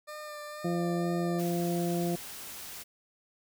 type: tone with vibrato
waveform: 20% pulse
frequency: 600 Hz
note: D5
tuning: 37 cents sharp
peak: -35 dBFS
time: 0.07-1.41 s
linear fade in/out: 20 ms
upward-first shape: sine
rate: 2.1 Hz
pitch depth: 18 cents each way
type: harmonic tone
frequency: 172.9 Hz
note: F3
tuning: 17 cents flat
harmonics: 1 / 2 / 3 / 4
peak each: -30 / -32 / -39 / -37 dBFS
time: 0.64-2.16 s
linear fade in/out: 10 ms
type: noise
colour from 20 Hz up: white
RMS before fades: -43 dBFS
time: 1.38-2.84 s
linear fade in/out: 20 ms
effects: none